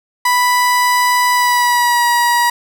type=tone with pitch glide; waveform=30% pulse; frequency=987.8 to 958.6 Hz; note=B5 to A#5; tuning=0 to +48 cents; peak=-8 dBFS; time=0.25-2.5 s; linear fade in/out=5 ms; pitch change=-52 cents; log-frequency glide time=1.33-2.05 s; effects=none